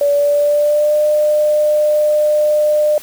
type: tone with pitch glide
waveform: sine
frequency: 574 to 601.8 Hz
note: D5 to D5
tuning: -40 to +42 cents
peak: -10 dBFS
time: 0.01-2.98 s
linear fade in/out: 2 ms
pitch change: +82 cents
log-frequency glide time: 0.12-0.98 s
effects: white hiss -36 dBFS RMS until 3.02 s